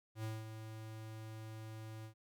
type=tone with ADSR envelope; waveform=square; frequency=110 Hz; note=A2; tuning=in tune; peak=-39 dBFS; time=0.15-2.14 s; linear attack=89 ms; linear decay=200 ms; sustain=-8 dB; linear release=93 ms; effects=none